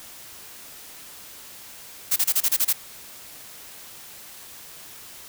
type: noise bursts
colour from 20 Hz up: blue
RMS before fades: -20 dBFS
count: 8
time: 2.11-2.73 s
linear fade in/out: 10 ms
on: 53 ms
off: 28 ms
effects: white hiss -43 dBFS RMS until 5.28 s